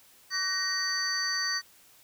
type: tone cluster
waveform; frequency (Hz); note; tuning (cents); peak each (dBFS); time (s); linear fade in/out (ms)
sine; 1149 / 1513 / 1875 / 4586 / 5980; D6 / F#6 / A#6 / D8 / F#8; -38 / +38 / +10 / -42 / +17; -38 / -38 / -31 / -30 / -36; 0.3-1.62; 50
effects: tanh soft clip ceiling -17 dBFS + white hiss -58 dBFS RMS until 2.03 s